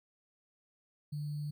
sine tone with sample-and-hold, 148 Hz, D3, 14 cents sharp, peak -35 dBFS, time 1.12-1.51 s, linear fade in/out 10 ms, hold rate 4410 Hz, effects none

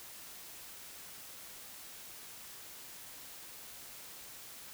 silence, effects white hiss -50 dBFS RMS until 4.73 s

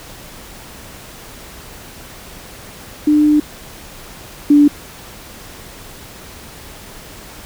sine tone pair in turn, 299.6 / 291.6 Hz, D4 / D4, +35 / -12 cents, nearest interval unison, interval 47 cents, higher first, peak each -8 / -5 dBFS, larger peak second, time 3.07-3.4 / 4.5-4.68 s, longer first, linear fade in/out 5 ms, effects pink hiss -36 dBFS RMS until 7.45 s

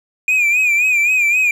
triangle tone with vibrato, 2434 Hz, D#7, 39 cents flat, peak -10 dBFS, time 0.28-1.51 s, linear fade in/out 2 ms, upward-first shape sine, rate 3.8 Hz, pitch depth 80 cents each way, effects 8-bit

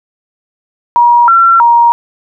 sine tone with pitch steps, 954 / 1358 / 942 Hz, A#5 / F6 / A#5, +40 / -49 / +18 cents, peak -3 dBFS, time 0.96-1.92 s, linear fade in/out 0 ms, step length 320 ms, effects none

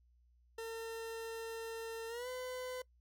40% pulse tone with pitch glide, 453.5 to 506.1 Hz, A#4 to B4, -48 to +42 cents, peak -40 dBFS, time 0.58-2.82 s, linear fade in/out 5 ms, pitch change +190 cents, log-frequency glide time 2.08-2.28 s, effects noise-tail reverb RT60 0.1 s tail -21 dB re dry + added 60 Hz sine -66 dBFS peak until 3 s

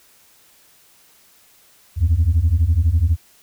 sine beating tone pair, 75.7 / 87.7 Hz, D#2 / F2, -47 / +8 cents, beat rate 12 Hz, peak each -15 / -14 dBFS, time 1.96-3.17 s, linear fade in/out 50 ms, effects tanh soft clip ceiling -9 dBFS + white hiss -53 dBFS RMS until 3.42 s

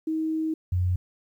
sine tone pair in turn, 317.1 / 90.38 Hz, D#4 / F#2, +33 / -40 cents, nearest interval octave + minor seventh, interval 2173 cents, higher first, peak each -24 / -21 dBFS, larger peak second, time 0.07-0.54 / 0.72-0.96 s, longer first, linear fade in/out 5 ms, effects 10-bit

